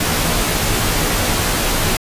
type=noise with comb filter; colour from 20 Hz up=pink; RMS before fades=-17 dBFS; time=0-1.97 s; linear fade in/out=5 ms; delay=15 ms; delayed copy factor=-0.55; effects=resampled to 32000 Hz